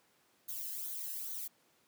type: noise with flanger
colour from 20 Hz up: violet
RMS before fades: -41 dBFS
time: 0.48-1.48 s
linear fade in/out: 10 ms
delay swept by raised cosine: 0.38 to 0.89 ms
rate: 2.4 Hz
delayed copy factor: -0.65
effects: pink hiss -70 dBFS RMS until 1.87 s + high-pass 200 Hz 12 dB/octave